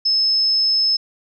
sine tone, 5210 Hz, E8, 21 cents flat, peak -14 dBFS, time 0.05-0.97 s, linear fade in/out 10 ms, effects none

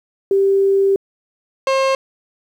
sine / 30% pulse tone pair in turn, 392 / 534.7 Hz, G4 / C5, 0 / +37 cents, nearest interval perfect fourth, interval 537 cents, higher second, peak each -11 dBFS, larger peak neither, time 0.31-0.96 / 1.67-1.95 s, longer first, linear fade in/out 2 ms, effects low-pass 5000 Hz 12 dB/octave + 8-bit

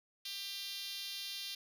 5% pulse tone with high-pass filter, 396.6 Hz, G4, 20 cents sharp, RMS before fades -43 dBFS, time 0.25-1.55 s, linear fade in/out 5 ms, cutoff 3600 Hz, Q 2, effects none

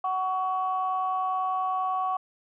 sine tone pair together, 747 / 1122.5 Hz, F#5 / C#6, +16 / +21 cents, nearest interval perfect fifth, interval 705 cents, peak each -27 dBFS, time 0.04-2.17 s, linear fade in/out 5 ms, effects tanh soft clip ceiling -17 dBFS

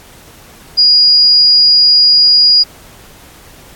sine tone, 4879 Hz, D#8, 35 cents flat, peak -4 dBFS, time 0.77-2.64 s, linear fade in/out 20 ms, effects pink hiss -39 dBFS RMS until 3.75 s + AAC 64 kbps

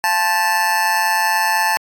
25% pulse tone with amplitude modulation, 878 Hz, A5, 4 cents flat, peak -8 dBFS, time 0.04-1.77 s, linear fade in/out 0 ms, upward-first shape sine, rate 184 Hz, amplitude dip 65%, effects AAC 64 kbps

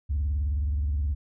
sine tone with vibrato, 72.1 Hz, D2, 31 cents flat, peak -22 dBFS, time 0.09-1.15 s, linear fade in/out 20 ms, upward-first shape sine, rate 19 Hz, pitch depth 200 cents each way, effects tanh soft clip ceiling -21 dBFS

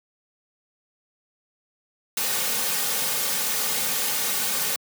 white noise with comb filter, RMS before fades -25 dBFS, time 2.17-4.76 s, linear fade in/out 2 ms, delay 3 ms, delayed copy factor -0.65, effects high-pass 200 Hz 12 dB/octave

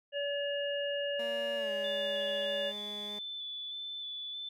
harmonic tone, 570 Hz, C#5, 48 cents sharp, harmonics 1 / 3 / 5, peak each -33 / -41 / -38 dBFS, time 0.12-2.73 s, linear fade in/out 50 ms
15% pulse tone with pitch glide, 233.1 to 207.7 Hz, A#3 to G#3, 0 to 0 cents, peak -38 dBFS, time 1.19-3.19 s, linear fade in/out 5 ms, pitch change -200 cents, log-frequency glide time 1.56-1.72 s
sine tone with vibrato, 3494 Hz, A7, 13 cents flat, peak -38 dBFS, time 1.84-4.49 s, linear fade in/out 5 ms, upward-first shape square, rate 1.6 Hz, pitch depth 15 cents each way
effects none

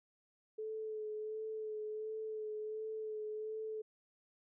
sine tone with vibrato, 432.5 Hz, A4, 30 cents flat, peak -39 dBFS, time 0.58-3.82 s, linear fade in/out 10 ms, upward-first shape sine, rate 1.4 Hz, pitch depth 21 cents each way, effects none

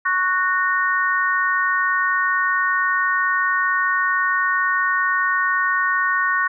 sine chord, F# major, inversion second, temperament equal with one note detuned, 1108.7 / 1480 / 1842.2 Hz, C#6 / F#6 / A#6, 0 / 0 / -21 cents, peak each -21 dBFS, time 0.05-6.48 s, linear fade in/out 10 ms, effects none

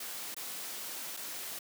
white noise with dropouts, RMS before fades -41 dBFS, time 0-1.59 s, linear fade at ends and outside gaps 5 ms, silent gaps 0.345-0.365 / 1.167-1.171 s, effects high-pass 200 Hz 12 dB/octave

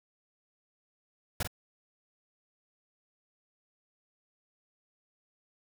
pink noise with echo, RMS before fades -31 dBFS, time 1.4-1.43 s, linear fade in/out 5 ms, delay 45 ms, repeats 1, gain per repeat -6 dB, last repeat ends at 1.475 s, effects none

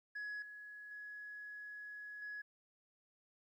sine tone with level steps, 1682 Hz, G#6, 22 cents sharp, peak -39 / -49 / -46 / -42 dBFS, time 0.15-2.42 s, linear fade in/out 10 ms, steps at 0.42 / 0.91 / 2.22 s, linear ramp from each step 2 ms, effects tanh soft clip ceiling -40 dBFS + 13-bit

